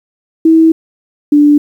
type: tone pair in turn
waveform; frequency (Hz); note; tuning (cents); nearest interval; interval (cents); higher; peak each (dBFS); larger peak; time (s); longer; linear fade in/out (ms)
sine; 323.4 / 293.4; E4 / D4; -33 / -2; major second; 169; first; -3; neither; 0.45-0.72 / 1.32-1.58; first; 5
effects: 7-bit